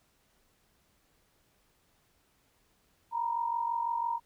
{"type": "tone pair together", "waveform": "sine", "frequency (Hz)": [931, 977], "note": ["A#5", "B5"], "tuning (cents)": [-2, -19], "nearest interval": "minor second", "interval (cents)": 83, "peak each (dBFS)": [-30, -35], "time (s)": [3.11, 4.2], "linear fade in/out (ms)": 50, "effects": ["pink hiss -70 dBFS RMS until 4.25 s"]}